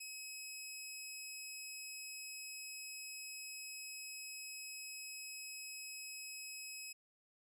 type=tone; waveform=15% pulse; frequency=2550 Hz; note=D#7; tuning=42 cents sharp; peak=-39 dBFS; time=0-6.93 s; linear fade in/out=10 ms; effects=none